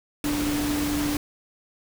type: tone in noise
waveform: sine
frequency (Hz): 293.7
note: D4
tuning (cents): 0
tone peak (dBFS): -24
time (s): 0.24-1.17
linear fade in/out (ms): 2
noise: pink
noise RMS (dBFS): -30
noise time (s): 0.24-1.17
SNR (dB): +3
effects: none